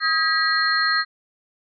sine tone cluster, 1265 / 1620 / 1927 / 4210 Hz, D#6 / G#6 / B6 / C8, +28 / -43 / -43 / +10 cents, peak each -23 dBFS, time 0-1.05 s, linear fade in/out 50 ms, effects none

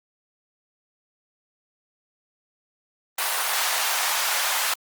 pink high-pass noise, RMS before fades -24 dBFS, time 3.18-4.74 s, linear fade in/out 5 ms, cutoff 750 Hz, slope 24 dB/octave, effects Opus 32 kbps

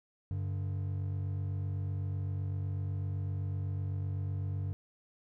triangle tone pair together, 96.18 / 144.1 Hz, G2 / D3, -32 / -33 cents, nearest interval perfect fifth, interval 699 cents, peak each -31 / -38 dBFS, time 0.31-4.73 s, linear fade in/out 0 ms, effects none

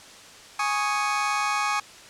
30% pulse chord, Ab suspended fourth, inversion none, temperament just, 830.6 / 1107.5 / 1245.9 Hz, Ab5 / Db6 / Eb6, 0 / -2 / +2 cents, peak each -25 dBFS, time 0.59-1.8 s, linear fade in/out 5 ms, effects white hiss -46 dBFS RMS until 2.09 s + low-pass 7000 Hz 12 dB/octave

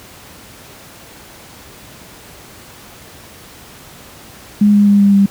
sine tone with pitch steps, 206.7 / 204.6 / 202.4 / 200.4 / 198.28 Hz, G#3 / G#3 / G#3 / G3 / G3, -8 / -26 / -44 / +38 / +20 cents, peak -6 dBFS, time 4.61-5.26 s, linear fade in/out 5 ms, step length 130 ms, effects pink hiss -38 dBFS RMS until 5.3 s + high-pass 60 Hz 12 dB/octave

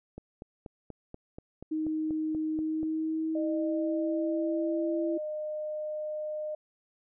click train, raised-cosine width 2 ms, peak -28 dBFS, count 12, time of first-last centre 0.18-2.831 s, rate 4.15 Hz
sine tone with pitch glide, 312.7 to 333.2 Hz, D#4 to E4, +9 to +19 cents, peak -28 dBFS, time 1.71-5.18 s, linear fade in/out 10 ms, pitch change +110 cents, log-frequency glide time 2.5-4.96 s
sine tone, 610 Hz, D#5, 34 cents flat, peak -32 dBFS, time 3.35-6.55 s, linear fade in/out 5 ms
effects none

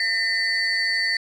sine tone cluster, 1817 / 2004 / 4505 Hz, A#6 / B6 / C#8, -45 / +25 / +27 cents, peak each -23 dBFS, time 0-1.17 s, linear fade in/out 2 ms, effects tanh soft clip ceiling -15 dBFS

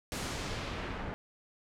pink noise with low-pass filter sweep, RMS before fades -38 dBFS, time 0.12-1.14 s, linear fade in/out 0 ms, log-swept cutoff 11000 to 1500 Hz, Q 0.84, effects none

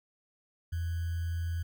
sine tone with sample-and-hold, 84.2 Hz, E2, 37 cents sharp, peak -30 dBFS, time 0.72-1.63 s, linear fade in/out 10 ms, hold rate 1575 Hz, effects none

